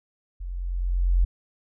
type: tone with level ramp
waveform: sine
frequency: 44.41 Hz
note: F1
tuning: 30 cents sharp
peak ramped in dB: -31 to -15 dBFS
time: 0.4-1.25 s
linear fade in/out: 10 ms
effects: none